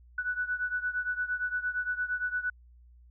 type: beating tone pair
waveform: sine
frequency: 1480 / 1488.7 Hz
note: F#6 / F#6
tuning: 0 / +10 cents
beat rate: 8.7 Hz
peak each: -31 / -34 dBFS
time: 0.18-2.5 s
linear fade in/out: 5 ms
effects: added 60 Hz sine -53 dBFS peak until 3.1 s